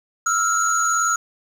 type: tone cluster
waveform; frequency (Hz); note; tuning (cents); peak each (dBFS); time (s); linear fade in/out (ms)
sine; 1304 / 1403 / 6740; E6 / F6 / G#8; -19 / +8 / +25; -20; 0.26-1.16; 5
effects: tanh soft clip ceiling -12 dBFS + 7-bit